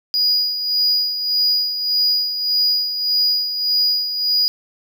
triangle tone with tremolo, 4905 Hz, D#8, 26 cents flat, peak -12 dBFS, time 0.14-4.48 s, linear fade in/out 0 ms, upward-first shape sine, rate 1.7 Hz, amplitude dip 60%, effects none

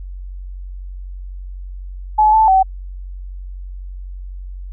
sine tone with pitch steps, 856 / 877 / 763 Hz, A5 / A5 / G5, -48 / -6 / -47 cents, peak -8 dBFS, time 2.18-2.63 s, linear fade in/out 10 ms, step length 150 ms, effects added 46 Hz sine -27 dBFS peak until 4.72 s

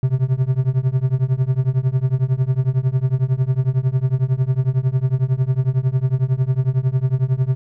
triangle tone with tremolo, 130 Hz, C3, 11 cents flat, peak -9 dBFS, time 0.03-7.55 s, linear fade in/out 0 ms, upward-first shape triangle, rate 11 Hz, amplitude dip 100%, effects none

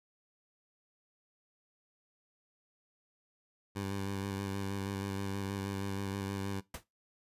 15% pulse tone with vibrato, 98.4 Hz, G2, 7 cents sharp, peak -29 dBFS, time 3.75-6.61 s, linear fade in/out 20 ms, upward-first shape square, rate 6.3 Hz, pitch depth 20 cents each way
pink noise with exponential decay, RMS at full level -36 dBFS, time 6.74-6.84 s, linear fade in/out 5 ms, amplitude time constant 21 ms
effects noise-tail reverb RT60 0.2 s tail -19 dB re dry + resampled to 32000 Hz

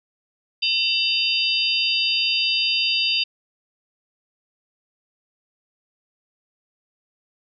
sine tone cluster, 2699 / 3000 / 3664 / 4760 Hz, E7 / F#7 / A#7 / D8, +40 / +23 / -31 / +22 cents, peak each -24 dBFS, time 0.62-3.24 s, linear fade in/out 10 ms, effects none

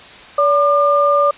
sine tone pair together, 573.6 / 1200 Hz, D5 / D6, -41 / +37 cents, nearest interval octave + minor second, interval 1278 cents, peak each -13 dBFS, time 0.38-1.31 s, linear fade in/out 5 ms, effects white hiss -38 dBFS RMS until 1.37 s + resampled to 8000 Hz

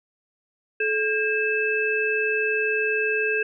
sine tone cluster, 431.9 / 1611 / 2620 Hz, A4 / G6 / E7, -32 / +47 / -11 cents, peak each -25 dBFS, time 0.8-3.43 s, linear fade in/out 5 ms, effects none

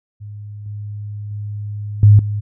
sine tone with level steps, 103.83 Hz, G#2, in tune, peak -29 / -25 / -23 / -4 / -18 dBFS, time 0.2-2.41 s, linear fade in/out 20 ms, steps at 0.66 / 1.31 / 2.03 / 2.19 s, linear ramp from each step 2 ms, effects none

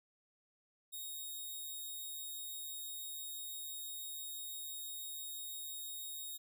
5% pulse tone, 3751 Hz, A#7, 10 cents sharp, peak -35 dBFS, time 0.92-6.38 s, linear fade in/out 20 ms, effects none

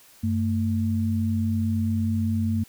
sine tone pair together, 95.27 / 223.8 Hz, G2 / A3, -49 / +30 cents, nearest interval octave + minor third, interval 1479 cents, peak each -24 dBFS, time 0.23-2.64 s, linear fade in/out 10 ms, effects white hiss -53 dBFS RMS until 2.68 s

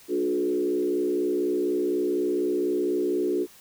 sine tone with frequency modulation, 360.3 Hz, F#4, 46 cents flat, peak -22 dBFS, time 0.08-3.47 s, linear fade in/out 50 ms, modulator 64.1 Hz, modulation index 1.1, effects white hiss -52 dBFS RMS until 3.6 s

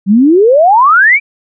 sine exponential sweep, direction up, 185 to 2400 Hz, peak -3 dBFS, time 0.06-1.2 s, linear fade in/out 50 ms, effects none

